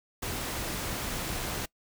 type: noise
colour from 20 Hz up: pink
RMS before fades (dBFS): -34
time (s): 0.22-1.66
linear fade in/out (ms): 10
effects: noise-tail reverb RT60 0.1 s tail -23 dB re dry